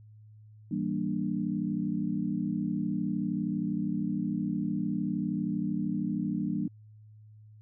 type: chord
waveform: sine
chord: E half-diminished seventh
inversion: none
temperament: just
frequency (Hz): 164.81 / 197.78 / 237.3 / 296.7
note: E3 / G3 / Bb3 / D4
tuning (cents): 0 / +16 / +31 / +18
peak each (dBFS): -35 / -32 / -34 / -34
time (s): 0.71-6.68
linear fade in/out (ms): 5
effects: added 107 Hz sine -50 dBFS peak until 7.61 s